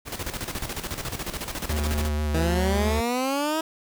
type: noise with tremolo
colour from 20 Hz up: pink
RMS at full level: -30 dBFS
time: 0.05-2.1 s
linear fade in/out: 50 ms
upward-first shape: square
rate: 14 Hz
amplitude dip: 65%
type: tone with vibrato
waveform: square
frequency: 75.1 Hz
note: D2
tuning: 39 cents sharp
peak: -24 dBFS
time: 1.69-3.01 s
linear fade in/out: 10 ms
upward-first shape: square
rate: 6.1 Hz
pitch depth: 18 cents each way
type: exponential sweep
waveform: 15% pulse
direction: up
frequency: 158.3 to 323.2 Hz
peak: -17 dBFS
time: 2.34-3.61 s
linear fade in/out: 5 ms
effects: none